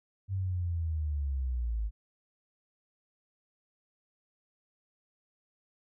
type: linear sweep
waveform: sine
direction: down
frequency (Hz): 98 to 51.3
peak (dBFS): -29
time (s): 0.28-1.91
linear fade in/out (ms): 50
effects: none